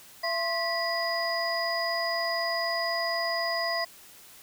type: tone cluster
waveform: sine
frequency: 674 / 1059 / 1960 / 4928 Hz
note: E5 / C6 / B6 / D#8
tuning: +38 / +21 / -14 / -17 cents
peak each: -30 / -34 / -32 / -32 dBFS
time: 0.23-3.85 s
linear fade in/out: 10 ms
effects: white hiss -51 dBFS RMS until 4.42 s

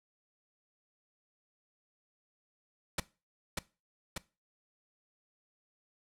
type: noise with echo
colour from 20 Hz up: pink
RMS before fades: -31 dBFS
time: 2.98-3 s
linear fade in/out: 5 ms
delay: 590 ms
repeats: 2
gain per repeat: -3 dB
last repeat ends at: 4.18 s
effects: noise-tail reverb RT60 0.3 s tail -20 dB re dry + low-pass 11000 Hz 12 dB/octave

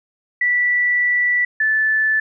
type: tone pair in turn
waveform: sine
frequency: 1962 / 1747.9 Hz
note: B6 / A6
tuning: -12 / -12 cents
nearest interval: major second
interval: 200 cents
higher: first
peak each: -14 dBFS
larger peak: neither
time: 0.41-1.45 / 1.6-2.2 s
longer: first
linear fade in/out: 5 ms
effects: none

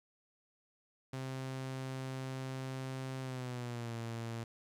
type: tone with pitch glide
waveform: sawtooth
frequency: 131.7 to 115.32 Hz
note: C3 to A#2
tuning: +12 to -18 cents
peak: -35 dBFS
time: 1.13-4.44 s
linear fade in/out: 5 ms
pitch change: -230 cents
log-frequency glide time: 3.21-3.95 s
effects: low-pass 10000 Hz 12 dB/octave + 12-bit

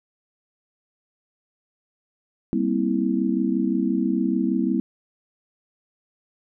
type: chord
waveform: sine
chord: C dominant seventh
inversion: second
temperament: just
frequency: 196.22 / 235.5 / 261.6 / 327 Hz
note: G3 / Bb3 / C4 / E4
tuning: +2 / +18 / 0 / -14 cents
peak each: -25 dBFS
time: 2.53-4.8 s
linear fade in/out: 0 ms
effects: none

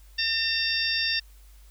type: harmonic tone with a mistuned harmonic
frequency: 907 Hz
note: A#5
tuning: 48 cents flat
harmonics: 2 / 3 / 4 / 5 / 6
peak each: -30 / -30 / -30 / -30 / -30 dBFS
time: 0.18-1.2 s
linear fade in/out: 10 ms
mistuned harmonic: 5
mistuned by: +67 cents
effects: added 50 Hz sine -48 dBFS peak until 1.7 s + white hiss -60 dBFS RMS until 1.7 s

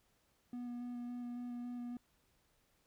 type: tone with vibrato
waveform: triangle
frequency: 242.9 Hz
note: B3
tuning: 29 cents flat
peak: -39 dBFS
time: 0.53-1.97 s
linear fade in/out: 2 ms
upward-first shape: square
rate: 3.6 Hz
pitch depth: 10 cents each way
effects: pink hiss -75 dBFS RMS until 2.86 s

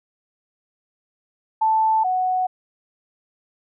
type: tone pair in turn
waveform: sine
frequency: 880 / 740 Hz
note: A5 / F#5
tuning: 0 / 0 cents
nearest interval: minor third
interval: 300 cents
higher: first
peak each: -15 / -18 dBFS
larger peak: first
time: 1.61-2.04 / 2.04-2.47 s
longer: neither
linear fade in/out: 10 ms
effects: none

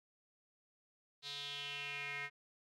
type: tone with band-pass filter sweep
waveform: square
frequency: 142.9 Hz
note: D3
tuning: 47 cents flat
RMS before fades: -44 dBFS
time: 1.22-2.3 s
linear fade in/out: 50 ms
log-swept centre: 4000 to 2000 Hz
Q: 5
effects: none

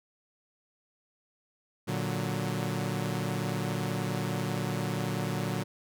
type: chord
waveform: sawtooth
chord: Bb augmented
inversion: none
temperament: equal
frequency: 116.54 / 146.83 / 185 Hz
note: Bb2 / D3 / F#3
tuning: 0 / 0 / 0 cents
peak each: -30 dBFS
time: 1.87-5.64 s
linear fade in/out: 20 ms
effects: none

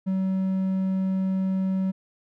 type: tone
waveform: triangle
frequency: 189.7 Hz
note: F#3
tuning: 43 cents sharp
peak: -20 dBFS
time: 0.06-1.92 s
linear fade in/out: 20 ms
effects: none

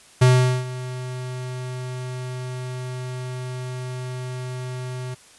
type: tone with ADSR envelope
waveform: square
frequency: 126.8 Hz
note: B2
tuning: 46 cents sharp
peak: -11 dBFS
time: 0.21-5.15 s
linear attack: 11 ms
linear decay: 420 ms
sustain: -18 dB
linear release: 15 ms
effects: white hiss -50 dBFS RMS until 5.38 s + resampled to 24000 Hz

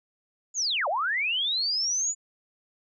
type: linear two-way sweep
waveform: sine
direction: down then up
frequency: 7040 to 539 to 7040 Hz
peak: -24 dBFS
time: 0.54-2.15 s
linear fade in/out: 50 ms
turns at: 0.88 s
effects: none

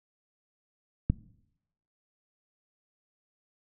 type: click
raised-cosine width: 5 ms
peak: -11 dBFS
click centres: 1.1 s
effects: noise-tail reverb RT60 0.8 s tail -20 dB re dry

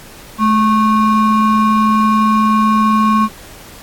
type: ring-modulated tone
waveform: triangle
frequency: 655 Hz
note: E5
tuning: 11 cents flat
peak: -4 dBFS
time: 0.38-3.29 s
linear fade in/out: 50 ms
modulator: 439 Hz
effects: pink hiss -37 dBFS RMS until 3.82 s + AAC 64 kbps

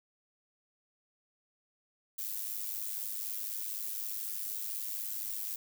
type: noise with amplitude modulation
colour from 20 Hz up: violet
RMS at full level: -35 dBFS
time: 2.18-5.56 s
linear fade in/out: 5 ms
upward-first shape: sine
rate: 104 Hz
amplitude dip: 65%
effects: none

